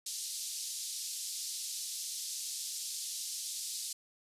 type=band-pass noise; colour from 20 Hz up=pink; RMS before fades=-40 dBFS; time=0.06-3.93 s; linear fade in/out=5 ms; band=4300 to 11000 Hz; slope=24 dB/octave; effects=resampled to 32000 Hz